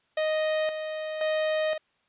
45% pulse tone with tremolo, 622.3 Hz, D#5, in tune, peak -24 dBFS, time 0.17-1.78 s, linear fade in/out 5 ms, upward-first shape square, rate 0.96 Hz, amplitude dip 55%, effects white hiss -69 dBFS RMS until 2.08 s + resampled to 8000 Hz

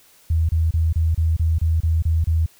sine tone bursts, 81 Hz, E2, 30 cents flat, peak -15 dBFS, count 10, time 0.3-2.461 s, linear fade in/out 5 ms, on 190 ms, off 29 ms, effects white hiss -53 dBFS RMS until 2.59 s

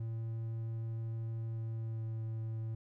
triangle tone with pitch glide, 113.3 to 111.8 Hz, A#2 to A2, -49 to +28 cents, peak -34 dBFS, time 0-2.75 s, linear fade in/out 5 ms, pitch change -23 cents, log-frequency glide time 1.44-2.16 s, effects none

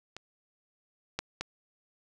clicks, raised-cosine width 0.2 ms, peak -24 / -14 / -16 dBFS, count 3, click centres 0.166 / 1.19 / 1.41 s, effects none

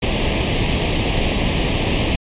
pink noise with comb filter, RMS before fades -18 dBFS, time 0.02-2.16 s, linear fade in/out 10 ms, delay 0.35 ms, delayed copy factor +0.85, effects resampled to 8000 Hz

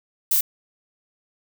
violet noise, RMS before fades -19 dBFS, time 0.31-0.41 s, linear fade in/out 5 ms, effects none

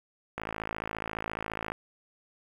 click train, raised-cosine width 0.5 ms, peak -18 dBFS, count 74, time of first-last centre 0.38-1.719 s, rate 54.5 Hz, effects 8-bit

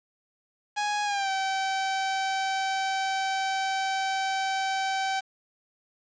sawtooth tone with pitch glide, 830.6 to 770.5 Hz, G#5 to G5, 0 to -30 cents, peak -22 dBFS, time 0.76-5.21 s, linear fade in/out 20 ms, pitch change -130 cents, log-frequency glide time 1.04-1.3 s, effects resampled to 16000 Hz + 8-bit

